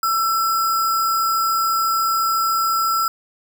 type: tone with sample-and-hold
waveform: sine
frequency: 1333 Hz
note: E6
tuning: 19 cents sharp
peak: -16 dBFS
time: 0.03-3.08 s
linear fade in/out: 2 ms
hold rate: 6300 Hz
effects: none